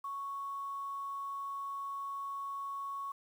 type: tone with quantisation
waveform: sine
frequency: 1108.7 Hz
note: C#6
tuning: in tune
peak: -37 dBFS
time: 0.04-3.12 s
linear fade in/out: 5 ms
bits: 10
effects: none